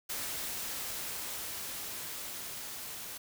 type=noise with level ramp; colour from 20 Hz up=white; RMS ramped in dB=-37 to -43 dBFS; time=0.09-3.18 s; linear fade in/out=10 ms; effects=none